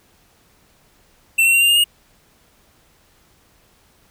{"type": "tone with pitch steps", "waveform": "square", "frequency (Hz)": [2689, 2722, 2755, 2789, 2823, 2857], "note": ["E7", "F7", "F7", "F7", "F7", "F7"], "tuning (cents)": [34, -45, -24, -3, 18, 39], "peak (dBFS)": -12, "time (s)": [1.38, 1.842], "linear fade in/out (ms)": 10, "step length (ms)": 77, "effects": ["pink hiss -56 dBFS RMS until 4.1 s"]}